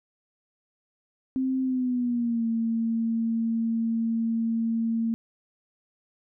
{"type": "tone with pitch glide", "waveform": "sine", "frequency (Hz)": [261.6, 227.7], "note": ["C4", "A#3"], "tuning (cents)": [0, -40], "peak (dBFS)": -23, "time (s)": [1.36, 5.14], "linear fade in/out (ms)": 0, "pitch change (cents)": -240, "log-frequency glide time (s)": [1.62, 2.46], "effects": []}